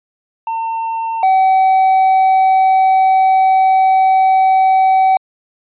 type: tone pair in turn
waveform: triangle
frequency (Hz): 905 / 761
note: A5 / F#5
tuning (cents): +48 / +48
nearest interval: minor third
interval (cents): 300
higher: first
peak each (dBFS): -15 / -6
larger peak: second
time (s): 0.47-1.23 / 1.23-5.17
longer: second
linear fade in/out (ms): 2
effects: resampled to 8000 Hz

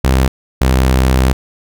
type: tone pair in turn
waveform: sawtooth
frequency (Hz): 65.41 / 64.66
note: C2 / C2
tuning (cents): 0 / -20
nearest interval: unison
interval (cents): 20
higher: first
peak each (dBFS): -5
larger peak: neither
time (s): 0.04-0.28 / 0.61-1.33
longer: second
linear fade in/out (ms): 5
effects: none

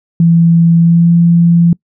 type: tone with pitch glide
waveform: sine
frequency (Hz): 167.6 to 170.14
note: E3 to F3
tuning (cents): +29 to -45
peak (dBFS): -4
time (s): 0.2-1.73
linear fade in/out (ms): 2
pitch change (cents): +26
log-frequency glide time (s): 0.8-1.11
effects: noise-tail reverb RT60 0.1 s tail -25 dB re dry

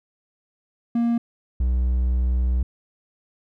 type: tone pair in turn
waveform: triangle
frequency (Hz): 234.6 / 62.14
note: A#3 / B1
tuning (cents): +11 / +11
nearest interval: octave + major seventh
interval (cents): 2300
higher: first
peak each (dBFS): -16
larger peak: neither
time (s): 0.95-1.18 / 1.6-2.63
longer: second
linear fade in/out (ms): 5
effects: none

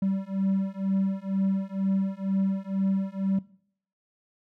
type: beating tone pair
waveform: triangle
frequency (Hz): 192.5 / 194.6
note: G3 / G3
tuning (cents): -31 / -12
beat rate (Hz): 2.1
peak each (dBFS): -26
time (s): 0.02-3.39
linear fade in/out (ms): 5
effects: noise-tail reverb RT60 0.6 s tail -20 dB re dry

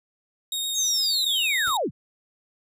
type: tone with vibrato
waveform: sawtooth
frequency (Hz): 3729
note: A#7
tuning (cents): 0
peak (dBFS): -23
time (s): 0.52-1.77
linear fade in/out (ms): 2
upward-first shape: square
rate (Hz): 8.4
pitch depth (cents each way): 11
type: linear sweep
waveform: sine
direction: down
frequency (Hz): 6645 to 70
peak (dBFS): -22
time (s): 0.74-1.91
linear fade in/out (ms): 50
type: noise with exponential decay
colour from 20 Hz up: pink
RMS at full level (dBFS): -36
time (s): 1.67-1.79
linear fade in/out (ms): 0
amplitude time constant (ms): 24
effects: none

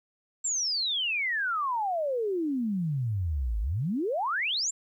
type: exponential two-way sweep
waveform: sine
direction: down then up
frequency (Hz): 7640 to 50 to 7640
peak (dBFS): -26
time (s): 0.44-4.71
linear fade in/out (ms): 10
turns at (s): 3.6
effects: 11-bit

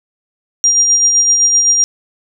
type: tone with tremolo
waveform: sine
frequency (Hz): 5700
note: F8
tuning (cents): +34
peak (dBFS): -6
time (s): 0.64-1.84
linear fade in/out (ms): 0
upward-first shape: sine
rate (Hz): 7.8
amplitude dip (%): 40
effects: none

